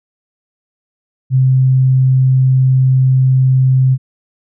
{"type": "tone", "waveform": "sine", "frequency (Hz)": 130.6, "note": "C3", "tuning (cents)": -3, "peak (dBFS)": -7, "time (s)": [1.3, 3.98], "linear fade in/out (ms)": 50, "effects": []}